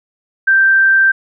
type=tone; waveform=sine; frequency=1568 Hz; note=G6; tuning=in tune; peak=-7 dBFS; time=0.47-1.12 s; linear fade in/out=10 ms; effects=none